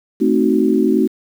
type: chord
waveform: sine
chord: A diminished seventh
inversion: none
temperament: equal with one note detuned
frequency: 220 / 261.6 / 311.1 / 373.2 Hz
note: A3 / C4 / Eb4 / Gb4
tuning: 0 / 0 / 0 / +15 cents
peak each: -17 dBFS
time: 0.2-1.08 s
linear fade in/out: 20 ms
effects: 7-bit